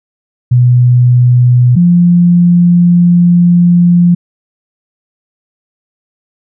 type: tone pair in turn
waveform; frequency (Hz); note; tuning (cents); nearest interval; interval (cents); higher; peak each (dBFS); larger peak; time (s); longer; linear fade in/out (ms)
sine; 123.47 / 174.61; B2 / F3; 0 / 0; tritone; 600; second; -3; neither; 0.51-1.76 / 1.76-4.15; second; 10
effects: none